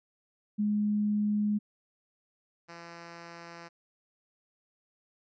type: tone pair in turn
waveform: sine / 5% pulse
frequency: 208.8 / 169.62 Hz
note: G#3 / E3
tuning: +10 / +50 cents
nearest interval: major third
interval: 360 cents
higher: first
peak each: -25 / -33 dBFS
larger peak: first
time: 0.58-1.59 / 2.68-3.69 s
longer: neither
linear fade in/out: 20 ms
effects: resampled to 16000 Hz